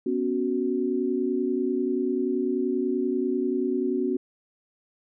sine chord, B suspended second, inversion none, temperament equal, 246.9 / 277.2 / 370 Hz, B3 / C#4 / F#4, 0 / 0 / 0 cents, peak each -28 / -28 / -26 dBFS, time 0.06-4.17 s, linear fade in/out 5 ms, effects none

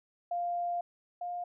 sine tone pair in turn, 698.5 / 706.6 Hz, F5 / F5, 0 / +20 cents, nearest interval unison, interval 20 cents, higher second, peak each -30 / -34 dBFS, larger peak first, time 0.31-0.81 / 1.21-1.44 s, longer first, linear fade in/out 5 ms, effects none

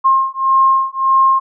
sine beating tone pair, 1066 / 1067.7 Hz, C6 / C6, +32 / +35 cents, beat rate 1.7 Hz, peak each -13 dBFS, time 0.04-1.4 s, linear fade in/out 20 ms, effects none

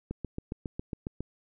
click train, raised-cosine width 3 ms, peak -21 dBFS, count 9, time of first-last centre 0.11-1.206 s, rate 7.3 Hz, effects none

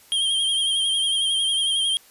square tone with vibrato, 3199 Hz, G7, 34 cents sharp, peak -20 dBFS, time 0.12-1.97 s, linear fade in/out 0 ms, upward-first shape sine, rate 11 Hz, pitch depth 41 cents each way, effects white hiss -52 dBFS RMS until 2.1 s + resampled to 32000 Hz

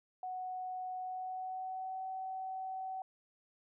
sine tone with pitch glide, 740 to 757.3 Hz, F#5 to F#5, 0 to +40 cents, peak -38 dBFS, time 0.23-3.02 s, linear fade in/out 2 ms, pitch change +40 cents, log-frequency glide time 0.99-2.05 s, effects none

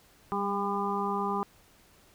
harmonic tone with a mistuned harmonic, 201 Hz, G3, 44 cents sharp, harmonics 1 / 2 / 4 / 5 / 6, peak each -34 / -34 / -34 / -34 / -34 dBFS, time 0.32-1.43 s, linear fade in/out 0 ms, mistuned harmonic 1, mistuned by -26 cents, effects pink hiss -60 dBFS RMS until 2.14 s

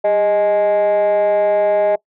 sine tone with frequency modulation, 622.3 Hz, D#5, in tune, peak -9 dBFS, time 0.04-1.96 s, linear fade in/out 10 ms, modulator 217 Hz, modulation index 0.59, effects noise-tail reverb RT60 0.1 s tail -22 dB re dry + tanh soft clip ceiling -11 dBFS

